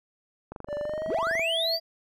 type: click train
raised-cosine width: 1 ms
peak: -24 dBFS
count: 22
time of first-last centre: 0.52-1.395 s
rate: 24 Hz
type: tone with pitch glide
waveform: triangle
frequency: 587.3 to 659.2 Hz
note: D5 to E5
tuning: 0 to 0 cents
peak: -27 dBFS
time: 0.67-1.8 s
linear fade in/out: 50 ms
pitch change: +200 cents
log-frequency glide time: 0.81-1.18 s
type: linear sweep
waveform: triangle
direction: up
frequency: 88.5 to 4854 Hz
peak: -24 dBFS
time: 1.07-1.8 s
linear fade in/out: 50 ms
effects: none